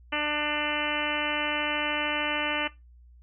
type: harmonic tone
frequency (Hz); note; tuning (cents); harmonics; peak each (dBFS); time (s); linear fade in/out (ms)
297.8; D4; +24; 1 / 2 / 3 / 4 / 5 / 6 / 7 / 8 / 9 / 10; -35 / -35 / -35 / -35 / -35 / -35 / -35 / -35 / -35 / -35; 0.12-2.68; 10
effects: noise-tail reverb RT60 0.2 s tail -18 dB re dry + added 60 Hz sine -50 dBFS peak until 3.22 s